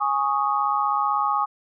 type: chord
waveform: sine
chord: Ab suspended fourth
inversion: none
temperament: equal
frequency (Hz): 830.6 / 1108.7 / 1244.5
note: Ab5 / Db6 / Eb6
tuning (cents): 0 / 0 / 0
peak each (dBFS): -24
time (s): 0-1.46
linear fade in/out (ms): 20
effects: none